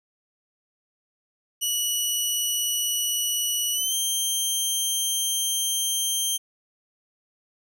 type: tone with pitch glide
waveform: 15% pulse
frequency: 2939 to 3150 Hz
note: F#7 to G7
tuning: -12 to +8 cents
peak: -16 dBFS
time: 1.61-6.38 s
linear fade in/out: 20 ms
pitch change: +120 cents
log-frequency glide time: 3.73-3.94 s
effects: none